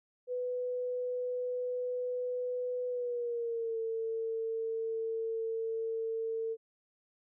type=tone with pitch glide; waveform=sine; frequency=496.8 to 450.3 Hz; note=B4 to A4; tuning=+10 to +40 cents; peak=-32 dBFS; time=0.27-6.57 s; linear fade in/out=50 ms; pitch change=-170 cents; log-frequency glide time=2.88-3.78 s; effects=none